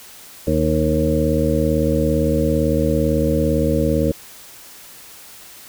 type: harmonic tone with a mistuned harmonic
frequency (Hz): 77.78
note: D#2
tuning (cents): 0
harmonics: 1 / 2 / 3 / 4 / 6 / 7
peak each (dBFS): -22 / -22 / -22 / -22 / -22 / -22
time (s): 0.47-4.12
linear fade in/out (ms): 5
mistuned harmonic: 1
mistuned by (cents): -19
effects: white hiss -41 dBFS RMS until 5.68 s

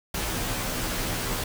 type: noise with comb filter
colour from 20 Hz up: pink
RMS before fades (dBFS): -29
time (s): 0.14-1.44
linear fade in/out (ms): 5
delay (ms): 14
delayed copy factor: -0.85
effects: none

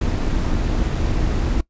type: noise with amplitude modulation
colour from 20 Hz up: brown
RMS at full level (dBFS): -17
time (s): 0.01-1.61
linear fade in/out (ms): 5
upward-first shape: sine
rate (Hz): 279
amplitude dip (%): 55
effects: noise-tail reverb RT60 0.1 s tail -21 dB re dry + resampled to 16000 Hz

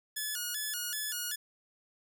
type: tone with vibrato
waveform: 5% pulse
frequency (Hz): 1576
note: G6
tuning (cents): +9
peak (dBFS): -23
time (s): 0.16-1.36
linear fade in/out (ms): 10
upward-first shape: square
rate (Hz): 2.6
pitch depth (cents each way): 150
effects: none

